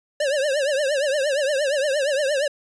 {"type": "tone with vibrato", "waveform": "square", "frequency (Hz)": 566, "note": "C#5", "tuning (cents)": 36, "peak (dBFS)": -20, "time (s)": [0.2, 2.48], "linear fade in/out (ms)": 5, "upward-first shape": "triangle", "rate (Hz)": 8.6, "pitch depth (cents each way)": 160, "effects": ["resampled to 22050 Hz"]}